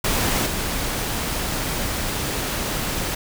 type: noise with level steps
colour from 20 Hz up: pink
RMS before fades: -21 / -25 dBFS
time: 0.04-3.15 s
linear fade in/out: 5 ms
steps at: 0.46 s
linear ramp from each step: 5 ms
effects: none